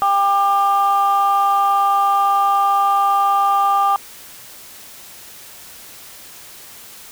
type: tone pair together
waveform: sine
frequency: 796 / 1194.1 Hz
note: G5 / D6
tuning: +26 / +28 cents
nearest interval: perfect fifth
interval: 702 cents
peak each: -14 dBFS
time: 0.02-3.96 s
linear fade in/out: 0 ms
effects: tanh soft clip ceiling -8 dBFS + white hiss -39 dBFS RMS until 7.11 s